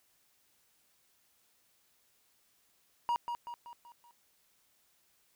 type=tone with echo; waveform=triangle; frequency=952 Hz; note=A#5; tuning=36 cents sharp; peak=-26 dBFS; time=3.09-3.16 s; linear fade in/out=0 ms; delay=190 ms; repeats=5; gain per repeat=-6 dB; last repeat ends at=4.11 s; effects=white hiss -71 dBFS RMS until 5.35 s